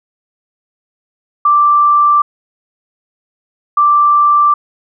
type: tone pair in turn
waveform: sine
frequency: 1174.7 / 1174.7 Hz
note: D6 / D6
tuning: 0 / 0 cents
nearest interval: unison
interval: 0 cents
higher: neither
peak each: -6 dBFS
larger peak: neither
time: 1.45-2.22 / 3.77-4.54 s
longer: neither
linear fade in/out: 5 ms
effects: none